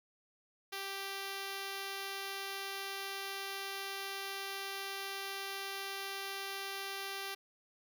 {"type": "tone", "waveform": "5% pulse", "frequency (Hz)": 392, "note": "G4", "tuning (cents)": 0, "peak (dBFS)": -28, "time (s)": [0.72, 7.35], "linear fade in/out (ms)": 10, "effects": []}